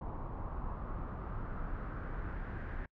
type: noise with low-pass filter sweep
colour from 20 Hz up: brown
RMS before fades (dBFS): -40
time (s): 0.01-2.86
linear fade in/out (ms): 5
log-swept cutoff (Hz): 1000 to 1700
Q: 3.3
effects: noise-tail reverb RT60 0.1 s tail -26 dB re dry